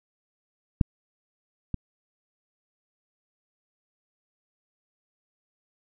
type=clicks; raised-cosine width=5 ms; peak=-6 / -16 dBFS; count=2; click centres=0.812 / 1.743 s; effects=none